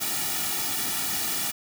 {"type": "noise with comb filter", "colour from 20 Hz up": "white", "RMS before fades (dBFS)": -28, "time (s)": [0, 1.52], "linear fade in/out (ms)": 20, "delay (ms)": 1.9, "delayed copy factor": -0.9, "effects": []}